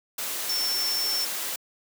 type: tone in noise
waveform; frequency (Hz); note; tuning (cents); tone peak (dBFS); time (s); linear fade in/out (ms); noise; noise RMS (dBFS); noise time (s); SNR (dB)
sine; 5410; E8; +44; -25; 0.49-1.25; 5; white; -31; 0.18-1.56; +3
effects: high-pass 300 Hz 12 dB/octave